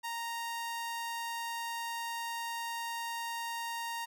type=tone; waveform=sawtooth; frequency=930 Hz; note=A#5; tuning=4 cents flat; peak=-32 dBFS; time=0.03-4.06 s; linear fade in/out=20 ms; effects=none